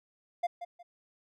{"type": "tone with echo", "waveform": "triangle", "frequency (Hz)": 698.5, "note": "F5", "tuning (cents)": 0, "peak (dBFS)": -24, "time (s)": [0.43, 0.47], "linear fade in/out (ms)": 10, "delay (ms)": 180, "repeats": 2, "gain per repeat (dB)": -11, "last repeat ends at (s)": 0.83, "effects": []}